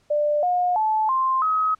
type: tone with pitch steps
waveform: sine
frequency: 593 / 717.5 / 868.2 / 1050.5 / 1271.1 Hz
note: D5 / F5 / A5 / C6 / D#6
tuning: +17 / +47 / -23 / +7 / +37 cents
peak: -18 dBFS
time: 0.1-1.75 s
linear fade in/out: 10 ms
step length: 330 ms
effects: pink hiss -63 dBFS RMS until 1.79 s + low-pass 8000 Hz 12 dB/octave